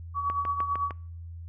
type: tone with tremolo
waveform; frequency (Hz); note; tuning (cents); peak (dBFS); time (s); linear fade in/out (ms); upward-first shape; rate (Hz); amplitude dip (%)
sine; 1134; C#6; +39; -23; 0.14-0.93; 50; triangle; 9; 65
type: click train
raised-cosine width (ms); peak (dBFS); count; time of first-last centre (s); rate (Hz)
0.5; -21; 5; 0.3-0.908; 6.58
effects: noise-tail reverb RT60 0.6 s tail -25 dB re dry + added 84 Hz sine -38 dBFS peak until 1.48 s